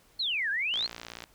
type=exponential two-way sweep; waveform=sine; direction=down then up; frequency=4401 to 1564 to 4401 Hz; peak=-27 dBFS; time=0.19-0.87 s; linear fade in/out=10 ms; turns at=0.5 s
type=click train; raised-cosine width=0.2 ms; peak=-22 dBFS; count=30; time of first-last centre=0.74-1.239 s; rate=58.1 Hz
effects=pink hiss -62 dBFS RMS until 1.34 s

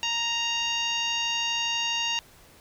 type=harmonic tone; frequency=932.3 Hz; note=A#5; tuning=in tune; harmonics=1 / 2 / 3 / 4 / 5 / 6 / 7; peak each=-34 / -37 / -27 / -34 / -38 / -39 / -37 dBFS; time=0.03-2.19 s; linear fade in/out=0 ms; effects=pink hiss -54 dBFS RMS until 2.6 s

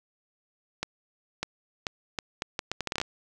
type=accelerating click train; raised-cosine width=0.2 ms; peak=-12 dBFS; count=14; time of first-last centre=0.83-3.015 s; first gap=600 ms; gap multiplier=0.73; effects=none

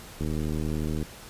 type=click train; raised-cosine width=3 ms; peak=-18 dBFS; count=64; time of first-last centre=0.21-1.027 s; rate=77.1 Hz; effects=pink hiss -45 dBFS RMS until 1.29 s + resampled to 32000 Hz

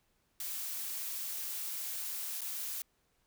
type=noise with dropouts; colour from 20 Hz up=blue; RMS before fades=-39 dBFS; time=0.4-2.82 s; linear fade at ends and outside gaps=2 ms; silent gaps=2.409-2.416 s; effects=pink hiss -75 dBFS RMS until 3.26 s

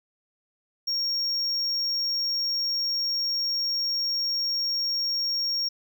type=tone; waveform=triangle; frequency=5560 Hz; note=F8; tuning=9 cents flat; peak=-23 dBFS; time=0.87-5.69 s; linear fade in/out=10 ms; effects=none

